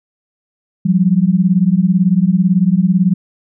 sine beating tone pair, 174.61 / 192.61 Hz, F3 / G3, 0 / -30 cents, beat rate 18 Hz, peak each -12 dBFS, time 0.85-3.14 s, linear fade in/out 10 ms, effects none

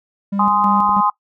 triangle tone with tremolo, 199.1 Hz, G3, 27 cents sharp, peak -16 dBFS, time 0.32-1.01 s, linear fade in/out 10 ms, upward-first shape square, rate 3.1 Hz, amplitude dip 65%
sine chord, Ab major, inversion none, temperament just, 830.6 / 1038.3 / 1245.9 Hz, Ab5 / C6 / Eb6, 0 / -14 / +2 cents, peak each -18 / -16 / -19 dBFS, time 0.39-1.1 s, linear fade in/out 5 ms
click, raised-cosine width 2 ms, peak -19 dBFS, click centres 0.893 s
effects noise-tail reverb RT60 0.1 s tail -20 dB re dry

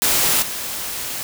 white noise with level steps, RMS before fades -17 / -27 dBFS, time 0.02-1.23 s, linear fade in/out 0 ms, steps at 0.42 s, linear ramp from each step 5 ms, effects none

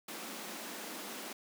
pink high-pass noise, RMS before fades -44 dBFS, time 0.08-1.33 s, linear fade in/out 5 ms, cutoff 200 Hz, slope 48 dB/octave, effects none

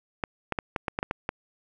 clicks, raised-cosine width 0.5 ms, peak -12 dBFS, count 9, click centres 0.238 / 0.523 / 0.588 / 0.762 / 0.882 / 0.989 / 1.029 / 1.111 / 1.291 s, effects none

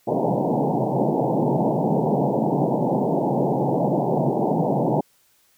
pink band-pass noise, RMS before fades -21 dBFS, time 0.07-5.01 s, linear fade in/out 10 ms, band 130 to 910 Hz, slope 96 dB/octave, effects white hiss -61 dBFS RMS until 5.57 s

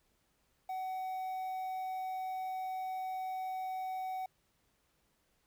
triangle tone with quantisation, 751 Hz, F#5, 26 cents sharp, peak -34 dBFS, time 0.69-4.26 s, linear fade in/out 5 ms, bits 10, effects pink hiss -75 dBFS RMS until 5.46 s

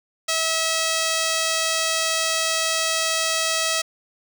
5% pulse tone, 647 Hz, E5, 32 cents flat, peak -9 dBFS, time 0.28-3.82 s, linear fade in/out 10 ms, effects none

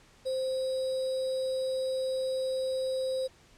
sine tone with sample-and-hold, 522 Hz, C5, 4 cents flat, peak -28 dBFS, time 0.25-3.28 s, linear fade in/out 20 ms, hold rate 4410 Hz, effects pink hiss -59 dBFS RMS until 3.57 s + low-pass 8000 Hz 12 dB/octave

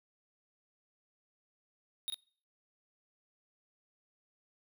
square tone with echo, 3729 Hz, A#7, in tune, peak -34 dBFS, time 2.08-2.1 s, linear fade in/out 0 ms, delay 43 ms, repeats 1, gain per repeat -2 dB, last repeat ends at 2.143 s, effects noise-tail reverb RT60 0.5 s tail -25 dB re dry

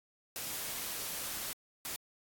white noise bursts at uneven times, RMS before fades -39 dBFS, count 2, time 0.36-1.53 / 1.85-1.96 s, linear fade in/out 0 ms, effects AAC 64 kbps

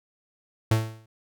45% pulse tone with exponential decay, 110.8 Hz, A2, 13 cents sharp, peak -16 dBFS, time 0.71-1.06 s, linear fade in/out 5 ms, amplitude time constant 75 ms, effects none

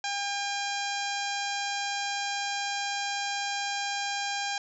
harmonic tone with a mistuned harmonic, 804 Hz, G5, 44 cents sharp, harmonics 1 / 2 / 3 / 4 / 5 / 6 / 7 / 8 / 9, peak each -33 / -36 / -38 / -39 / -40 / -41 / -41 / -42 / -43 dBFS, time 0.04-4.58 s, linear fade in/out 2 ms, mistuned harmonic 7, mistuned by -27 cents, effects none

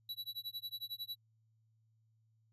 square tone with tremolo, 3931 Hz, B7, 9 cents flat, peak -39 dBFS, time 0.09-1.16 s, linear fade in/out 2 ms, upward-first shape sine, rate 11 Hz, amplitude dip 100%, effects added 111 Hz sine -70 dBFS peak until 2.52 s + resampled to 32000 Hz

